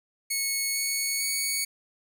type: tone with pitch steps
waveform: 10% pulse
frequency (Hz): 2200 / 2215 / 2231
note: C#7 / C#7 / C#7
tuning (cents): -14 / -2 / +11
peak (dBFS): -17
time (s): 0.3-1.65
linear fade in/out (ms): 10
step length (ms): 450
effects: none

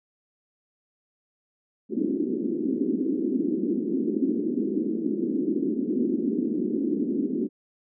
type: band-pass noise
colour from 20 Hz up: pink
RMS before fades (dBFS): -26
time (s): 1.89-7.49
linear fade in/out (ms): 50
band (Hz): 220 to 370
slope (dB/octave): 48
effects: none

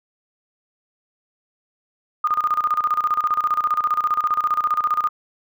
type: tone with tremolo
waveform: sine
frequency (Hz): 1223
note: D#6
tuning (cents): -30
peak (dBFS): -15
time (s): 2.24-5.09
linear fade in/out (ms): 5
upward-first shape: square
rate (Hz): 15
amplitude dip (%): 75
effects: none

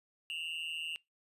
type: tone with amplitude modulation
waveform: triangle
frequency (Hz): 2794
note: F7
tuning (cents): 0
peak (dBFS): -31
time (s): 0.3-0.96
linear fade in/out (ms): 0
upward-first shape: sine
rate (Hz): 161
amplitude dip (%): 95
effects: noise-tail reverb RT60 0.2 s tail -24 dB re dry + resampled to 32000 Hz

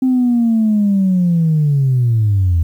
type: linear sweep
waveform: sine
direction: down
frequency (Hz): 261.6 to 80.4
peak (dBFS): -9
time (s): 0.02-2.63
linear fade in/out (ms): 5
effects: tanh soft clip ceiling -7 dBFS + 8-bit

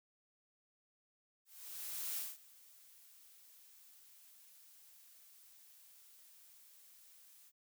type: noise with ADSR envelope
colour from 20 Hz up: blue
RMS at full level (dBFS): -40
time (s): 1.45-7.52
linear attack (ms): 720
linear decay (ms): 200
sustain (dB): -22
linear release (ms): 44
effects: none

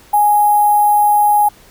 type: tone with sample-and-hold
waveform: sine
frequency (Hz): 830.6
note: G#5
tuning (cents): 0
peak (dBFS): -8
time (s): 0.13-1.49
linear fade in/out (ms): 10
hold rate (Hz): 11025
effects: pink hiss -45 dBFS RMS until 1.7 s

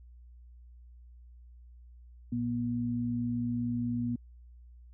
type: tone pair together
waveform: sine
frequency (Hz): 116.54 / 241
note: A#2 / B3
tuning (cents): 0 / -42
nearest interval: octave + minor second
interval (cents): 1258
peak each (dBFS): -35 / -30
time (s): 2.32-4.16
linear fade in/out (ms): 5
effects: added 60 Hz sine -50 dBFS peak until 4.93 s

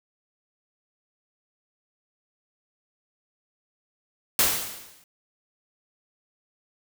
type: noise with exponential decay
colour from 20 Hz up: white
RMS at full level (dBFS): -18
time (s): 4.39-5.04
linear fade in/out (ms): 2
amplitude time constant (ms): 140
effects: none

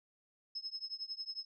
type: tone with tremolo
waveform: sine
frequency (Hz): 5180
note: E8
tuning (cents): -31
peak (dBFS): -36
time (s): 0.55-1.45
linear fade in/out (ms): 5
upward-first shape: triangle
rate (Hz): 11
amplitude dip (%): 100
effects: none

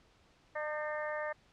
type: harmonic tone with a mistuned harmonic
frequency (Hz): 302.4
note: D#4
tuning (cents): -49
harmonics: 2 / 3 / 4 / 5 / 6 / 7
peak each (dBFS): -37 / -44 / -44 / -48 / -41 / -51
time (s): 0.55-1.33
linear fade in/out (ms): 10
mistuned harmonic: 5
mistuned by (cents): +51
effects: pink hiss -66 dBFS RMS until 1.52 s + low-pass 5000 Hz 12 dB/octave

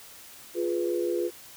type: chord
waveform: sine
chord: F diminished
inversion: none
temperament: equal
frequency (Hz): 349.2 / 415.3 / 493.9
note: F4 / Ab4 / Cb5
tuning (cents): 0 / 0 / 0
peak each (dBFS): -27 / -32 / -31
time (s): 0.54-1.31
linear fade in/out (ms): 50
effects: white hiss -48 dBFS RMS until 1.56 s

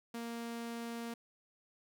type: tone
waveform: sawtooth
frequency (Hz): 233.1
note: A#3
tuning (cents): 0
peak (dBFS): -36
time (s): 0.14-1.14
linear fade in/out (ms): 5
effects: none

